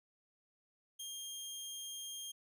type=tone; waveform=20% pulse; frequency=3215 Hz; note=G7; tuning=43 cents sharp; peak=-38 dBFS; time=0.99-2.32 s; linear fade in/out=10 ms; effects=none